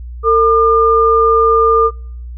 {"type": "tone pair together", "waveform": "sine", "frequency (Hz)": [451.9, 1204.3], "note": ["A4", "D6"], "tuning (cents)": [46, 43], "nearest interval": "octave + perfect fourth", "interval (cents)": 1697, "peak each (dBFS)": -10, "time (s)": [0.23, 1.91], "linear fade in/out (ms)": 50, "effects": ["noise-tail reverb RT60 0.6 s tail -26 dB re dry", "added 60 Hz sine -25 dBFS peak until 2.37 s"]}